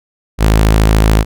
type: tone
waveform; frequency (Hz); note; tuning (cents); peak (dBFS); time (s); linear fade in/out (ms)
sawtooth; 53.7; A1; -41; -3; 0.38-1.25; 50
effects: none